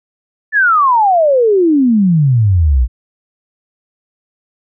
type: exponential sweep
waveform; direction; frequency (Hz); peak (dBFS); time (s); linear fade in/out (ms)
sine; down; 1780 to 56.4; -7; 0.52-2.88; 50
effects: none